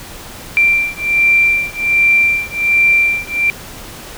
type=beating tone pair; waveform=sine; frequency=2358 / 2359.3 Hz; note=D7 / D7; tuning=+6 / +7 cents; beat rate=1.3 Hz; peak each=-13 dBFS; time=0.57-3.5 s; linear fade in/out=0 ms; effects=pink hiss -32 dBFS RMS until 4.17 s